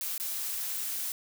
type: noise with dropouts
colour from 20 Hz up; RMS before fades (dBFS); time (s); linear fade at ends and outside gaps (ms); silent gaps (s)
blue; -34; 0.01-1.12; 1; 0.179-0.199
effects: none